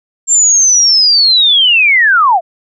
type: linear sweep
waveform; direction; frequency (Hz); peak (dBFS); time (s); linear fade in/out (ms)
sine; down; 7420 to 633; -5; 0.27-2.41; 50
effects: none